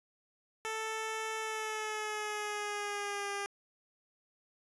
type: tone with pitch glide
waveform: 10% pulse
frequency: 441 to 402.1 Hz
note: A4 to G4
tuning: +4 to +44 cents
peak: -27 dBFS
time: 0.65-3.46 s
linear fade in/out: 0 ms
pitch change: -160 cents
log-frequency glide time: 1.39-3.3 s
effects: resampled to 24000 Hz